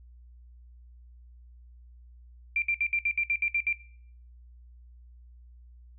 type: tone bursts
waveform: sine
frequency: 2366 Hz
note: D7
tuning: 12 cents sharp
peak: -23 dBFS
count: 10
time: 2.56-3.728 s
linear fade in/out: 2 ms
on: 61 ms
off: 62 ms
effects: noise-tail reverb RT60 0.6 s tail -19 dB re dry + added 60 Hz sine -49 dBFS peak until 5.98 s